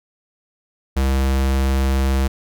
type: tone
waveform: square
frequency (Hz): 66.8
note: C2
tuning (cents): +36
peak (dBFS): -16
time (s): 0.96-2.28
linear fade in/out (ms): 10
effects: none